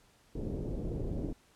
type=low-pass noise; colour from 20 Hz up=pink; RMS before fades=-36 dBFS; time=0.35-1.33 s; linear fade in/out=5 ms; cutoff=490 Hz; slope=24 dB/octave; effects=pink hiss -65 dBFS RMS until 1.55 s + low-pass 11000 Hz 12 dB/octave